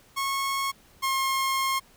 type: tone pair in turn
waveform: sawtooth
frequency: 1094 / 1072.1 Hz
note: C#6 / C6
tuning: -23 / +42 cents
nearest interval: unison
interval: 35 cents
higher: first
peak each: -22 / -20 dBFS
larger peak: second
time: 0.16-0.72 / 1.02-1.8 s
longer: second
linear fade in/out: 20 ms
effects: pink hiss -57 dBFS RMS until 1.96 s